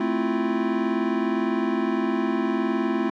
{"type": "chord", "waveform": "square", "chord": "F major seventh", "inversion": "first", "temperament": "equal", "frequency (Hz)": [220, 261.6, 329.6, 349.2], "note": ["A3", "C4", "E4", "F4"], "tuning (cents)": [0, 0, 0, 0], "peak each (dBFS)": -28, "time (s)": [0, 3.1], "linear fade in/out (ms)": 5, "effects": ["low-pass 2000 Hz 12 dB/octave"]}